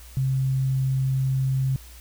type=tone; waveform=sine; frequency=132.7 Hz; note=C3; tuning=25 cents sharp; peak=-20 dBFS; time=0.17-1.76 s; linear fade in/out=0 ms; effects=added 60 Hz sine -43 dBFS peak until 2 s + white hiss -49 dBFS RMS until 2 s

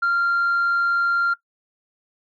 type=tone; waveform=sine; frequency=1388 Hz; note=F6; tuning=11 cents flat; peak=-15 dBFS; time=0.02-1.34 s; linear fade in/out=10 ms; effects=noise-tail reverb RT60 0.1 s tail -19 dB re dry + tanh soft clip ceiling -15 dBFS

